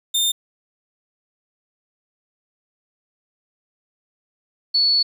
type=tone pair in turn; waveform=sawtooth / sine; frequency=3620 / 4426 Hz; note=A7 / C#8; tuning=+48 / -3 cents; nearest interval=minor third; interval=349 cents; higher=second; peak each=-14 dBFS; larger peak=neither; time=0.14-0.32 / 4.74-5.03 s; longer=second; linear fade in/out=10 ms; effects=9-bit